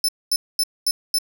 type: tone bursts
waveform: sawtooth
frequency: 5274 Hz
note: E8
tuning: in tune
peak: -14 dBFS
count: 5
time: 0.04-1.185 s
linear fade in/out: 2 ms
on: 45 ms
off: 230 ms
effects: none